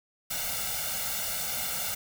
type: noise with comb filter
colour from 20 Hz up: white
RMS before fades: -32 dBFS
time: 0.3-1.95 s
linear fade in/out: 10 ms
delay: 1.4 ms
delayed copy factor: +1
effects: none